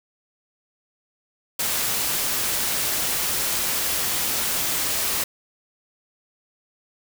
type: noise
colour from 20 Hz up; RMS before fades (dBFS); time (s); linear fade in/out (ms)
white; -24; 1.59-5.24; 5
effects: none

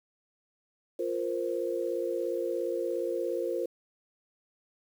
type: chord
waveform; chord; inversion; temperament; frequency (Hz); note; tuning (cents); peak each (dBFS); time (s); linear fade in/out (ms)
sine; F suspended fourth; none; equal; 349.2 / 466.2 / 523.3; F4 / Bb4 / C5; 0 / 0 / 0; -33; 0.99-3.66; 5
effects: 9-bit

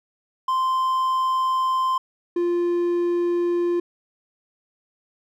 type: tone pair in turn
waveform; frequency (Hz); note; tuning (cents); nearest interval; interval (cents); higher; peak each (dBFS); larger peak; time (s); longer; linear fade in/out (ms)
triangle; 1041 / 348.2; C6 / F4; -9 / -5; octave + perfect fifth; 1896; first; -17; neither; 0.48-1.98 / 2.36-3.8; first; 5
effects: none

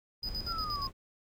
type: noise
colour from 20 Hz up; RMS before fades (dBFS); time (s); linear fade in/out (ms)
brown; -41; 0.22-0.93; 50
type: tone with tremolo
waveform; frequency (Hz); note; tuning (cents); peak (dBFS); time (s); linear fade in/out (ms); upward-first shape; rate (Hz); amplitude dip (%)
triangle; 4978; D#8; 0; -33; 0.23-0.87; 2; square; 8.5; 75
type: linear sweep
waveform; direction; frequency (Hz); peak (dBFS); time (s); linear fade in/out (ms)
sine; down; 1396.9 to 1050; -35; 0.46-0.9; 50
effects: none

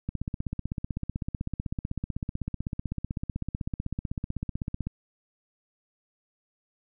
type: click train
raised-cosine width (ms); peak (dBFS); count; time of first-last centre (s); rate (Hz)
5; -18; 77; 0.09-4.87; 15.9
effects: none

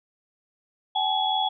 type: tone cluster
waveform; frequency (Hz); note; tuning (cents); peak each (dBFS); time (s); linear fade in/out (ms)
sine; 766 / 850 / 3366; G5 / G#5 / G#7; -40 / +40 / +23; -26; 0.95-1.49; 10
effects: none

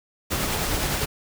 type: noise with tremolo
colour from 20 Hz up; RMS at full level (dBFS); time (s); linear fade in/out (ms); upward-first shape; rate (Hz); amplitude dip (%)
pink; -24; 0.3-1.06; 20; triangle; 9.8; 30
effects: none

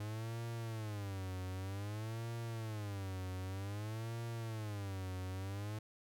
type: tone with vibrato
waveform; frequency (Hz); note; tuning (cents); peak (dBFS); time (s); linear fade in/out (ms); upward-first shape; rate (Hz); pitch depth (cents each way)
45% pulse; 103.83; G#2; 0; -40; 0-5.79; 5; sine; 0.53; 200
effects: none

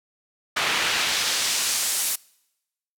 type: noise with band-pass filter sweep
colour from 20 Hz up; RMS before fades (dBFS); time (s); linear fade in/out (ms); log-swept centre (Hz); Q
pink; -24; 0.56-2.16; 10; 2000 to 11000; 0.84
effects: noise-tail reverb RT60 0.9 s tail -25 dB re dry

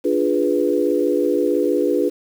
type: chord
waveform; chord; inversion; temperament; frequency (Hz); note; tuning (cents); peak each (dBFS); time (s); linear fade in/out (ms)
sine; D diminished seventh; none; equal; 293.7 / 349.2 / 415.3 / 493.9; D4 / F4 / Ab4 / Cb5; 0 / 0 / 0 / 0; -21; 0.04-2.1; 20
effects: 7-bit

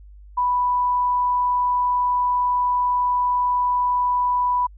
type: tone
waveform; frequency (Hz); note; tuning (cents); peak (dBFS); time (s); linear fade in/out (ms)
sine; 987.8; B5; 0; -17; 0.37-4.67; 10
effects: added 50 Hz sine -41 dBFS peak until 4.77 s

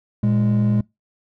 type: tone pair together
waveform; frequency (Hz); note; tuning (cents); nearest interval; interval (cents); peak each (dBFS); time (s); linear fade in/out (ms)
triangle; 116.6 / 206.7; A#2 / G#3; +1 / -8; minor seventh; 991; -15; 0.23-0.81; 5
effects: noise-tail reverb RT60 0.2 s tail -24 dB re dry + tanh soft clip ceiling -9 dBFS

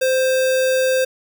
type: tone with sample-and-hold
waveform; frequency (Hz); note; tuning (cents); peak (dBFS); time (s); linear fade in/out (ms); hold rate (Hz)
sine; 519; C5; -14; -14; 0.01-1.05; 10; 2100
effects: none

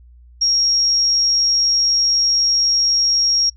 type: tone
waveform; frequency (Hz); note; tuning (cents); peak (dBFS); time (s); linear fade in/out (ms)
sine; 5588; F8; 0; -13; 0.41-3.5; 10
effects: noise-tail reverb RT60 0.1 s tail -26 dB re dry + added 60 Hz sine -42 dBFS peak until 3.56 s

